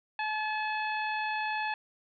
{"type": "harmonic tone", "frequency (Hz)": 859, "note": "A5", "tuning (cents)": -42, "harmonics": [1, 2, 3, 4, 5], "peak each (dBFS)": [-32, -35, -37, -46, -48], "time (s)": [0.19, 1.74], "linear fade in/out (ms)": 2, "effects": []}